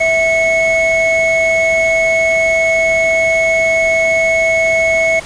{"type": "tone pair together", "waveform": "triangle", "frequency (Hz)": [654.1, 2200], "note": ["E5", "C#7"], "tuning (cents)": [-14, -14], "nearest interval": "octave + major sixth", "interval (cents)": 2100, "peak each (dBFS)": -11, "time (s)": [0, 5.2], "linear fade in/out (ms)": 10, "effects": ["pink hiss -31 dBFS RMS until 5.25 s", "resampled to 22050 Hz"]}